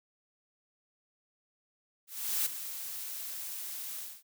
blue noise with ADSR envelope, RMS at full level -29 dBFS, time 2.07-4.23 s, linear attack 390 ms, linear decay 8 ms, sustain -11 dB, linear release 240 ms, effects none

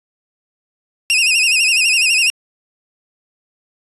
sawtooth tone with vibrato, 2637 Hz, E7, in tune, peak -8 dBFS, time 1.1-2.3 s, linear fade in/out 0 ms, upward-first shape sine, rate 12 Hz, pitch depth 110 cents each way, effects resampled to 24000 Hz

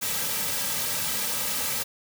white noise with comb filter, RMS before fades -28 dBFS, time 0.01-1.84 s, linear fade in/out 20 ms, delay 2.8 ms, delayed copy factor -0.8, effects none

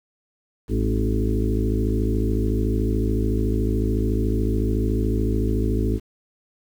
harmonic tone with a mistuned harmonic, 53.8 Hz, A1, 38 cents flat, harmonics 1 / 2 / 4 / 5 / 6 / 7 / 8, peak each -22 / -25 / -28 / -29 / -30 / -30 / -31 dBFS, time 0.68-6 s, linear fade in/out 50 ms, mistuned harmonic 6, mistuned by -36 cents, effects 8-bit

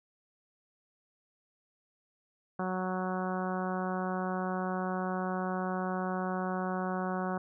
harmonic tone, 185 Hz, F#3, in tune, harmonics 1 / 2 / 3 / 4 / 5 / 6 / 7 / 8 / 9, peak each -34 / -39 / -40 / -38 / -43 / -41 / -44 / -43 / -55 dBFS, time 2.59-7.38 s, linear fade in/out 5 ms, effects none

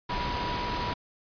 sine tone in noise, 975 Hz, B5, 23 cents flat, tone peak -32 dBFS, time 0.09-0.94 s, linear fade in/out 10 ms, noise pink, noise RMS -32 dBFS, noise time 0.09-0.94 s, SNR -3 dB, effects resampled to 11025 Hz

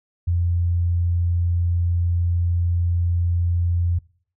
sine tone, 86.6 Hz, F2, 14 cents flat, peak -17 dBFS, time 0.27-3.99 s, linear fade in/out 10 ms, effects noise-tail reverb RT60 0.5 s tail -23 dB re dry

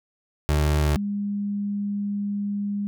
30% pulse / sine tone pair in turn, 74.8 / 203.1 Hz, D2 / G#3, +32 / -38 cents, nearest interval octave + perfect fourth, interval 1730 cents, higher second, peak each -16 / -24 dBFS, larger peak first, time 0.49-0.96 / 0.96-2.87 s, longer second, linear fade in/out 0 ms, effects none

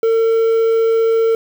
triangle tone with quantisation, 452.5 Hz, A4, 48 cents sharp, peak -9 dBFS, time 0.03-1.35 s, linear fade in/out 2 ms, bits 6, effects none

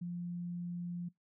sine tone, 174.61 Hz, F3, in tune, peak -37 dBFS, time 0.01-1.09 s, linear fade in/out 10 ms, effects noise-tail reverb RT60 0.2 s tail -24 dB re dry

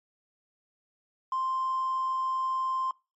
sine tone with hard clipping, 1046.5 Hz, C6, in tune, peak -27 dBFS, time 1.32-2.91 s, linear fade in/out 2 ms, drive 1 dB, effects noise-tail reverb RT60 0.3 s tail -25 dB re dry + MP3 32 kbps

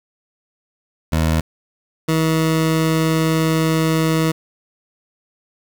20% pulse tone pair in turn, 80.1 / 160.2 Hz, E2 / E3, -49 / -49 cents, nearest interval octave, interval 1200 cents, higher second, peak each -10 dBFS, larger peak neither, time 1.12-1.41 / 2.08-4.32 s, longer second, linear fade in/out 10 ms, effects 7-bit

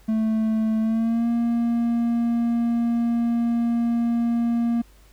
triangle tone with pitch glide, 220 to 234.4 Hz, A3 to A#3, 0 to +10 cents, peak -17 dBFS, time 0.08-4.82 s, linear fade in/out 10 ms, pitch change +110 cents, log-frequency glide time 0.8-1.28 s, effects added 50 Hz sine -50 dBFS peak until 5.12 s + pink hiss -57 dBFS RMS until 5.12 s

